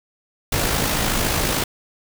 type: noise with amplitude modulation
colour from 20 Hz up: pink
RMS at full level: -19 dBFS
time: 0.52-1.64 s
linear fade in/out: 5 ms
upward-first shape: sine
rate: 53.8 Hz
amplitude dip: 40%
effects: none